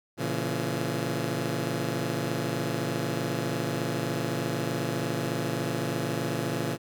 15% pulse chord, A# diminished, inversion none, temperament just, 116.54 / 139.85 / 167.82 Hz, A#2 / C#3 / E3, 0 / +16 / +31 cents, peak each -26 dBFS, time 0.17-6.78 s, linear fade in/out 50 ms, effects none

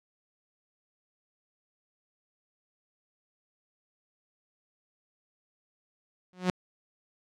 sawtooth tone with exponential growth, 182.2 Hz, F#3, 26 cents flat, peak -17 dBFS, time 6.33-6.5 s, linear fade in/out 0 ms, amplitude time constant 36 ms, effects low-pass 6000 Hz 12 dB/octave

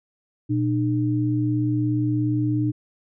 sine tone pair together, 120 / 302.8 Hz, B2 / D#4, -49 / -47 cents, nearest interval octave + major third, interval 1602 cents, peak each -22 dBFS, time 0.49-2.72 s, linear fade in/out 20 ms, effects none

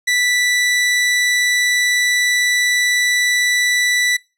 sawtooth tone, 1971 Hz, B6, 4 cents flat, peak -10 dBFS, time 0.07-4.17 s, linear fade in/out 10 ms, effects noise-tail reverb RT60 0.3 s tail -23 dB re dry + low-pass 10000 Hz 12 dB/octave

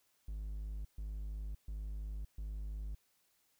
triangle tone bursts, 51.91 Hz, G#1, in tune, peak -37 dBFS, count 4, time 0.28-2.95 s, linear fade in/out 5 ms, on 570 ms, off 130 ms, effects white hiss -75 dBFS RMS until 3.59 s

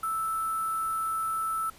sine tone with sample-and-hold, 1318.5 Hz, E6, in tune, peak -27 dBFS, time 0.03-1.7 s, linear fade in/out 5 ms, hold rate 11025 Hz, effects pink hiss -53 dBFS RMS until 1.78 s + resampled to 32000 Hz

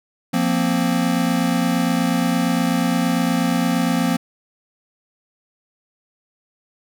square chord, F suspended fourth, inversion none, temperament equal, 174.61 / 233.1 / 261.6 Hz, F3 / Bb3 / C4, 0 / 0 / 0 cents, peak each -22 dBFS, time 0.33-4.17 s, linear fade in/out 10 ms, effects none

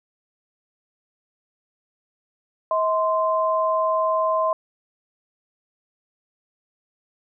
sine tone pair together, 639.6 / 1040 Hz, D#5 / C6, +48 / -11 cents, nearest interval minor sixth, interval 841 cents, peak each -21 / -21 dBFS, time 2.71-4.53 s, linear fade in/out 2 ms, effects none

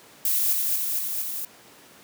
violet noise with echo, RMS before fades -23 dBFS, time 0.25-0.53 s, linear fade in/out 2 ms, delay 230 ms, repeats 4, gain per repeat -2 dB, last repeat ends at 1.45 s, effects pink hiss -50 dBFS RMS until 2.03 s + high-pass 200 Hz 12 dB/octave

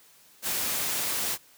white noise, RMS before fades -29 dBFS, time 0.42-1.38 s, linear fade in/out 50 ms, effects white hiss -57 dBFS RMS until 1.57 s + high-pass 80 Hz 12 dB/octave

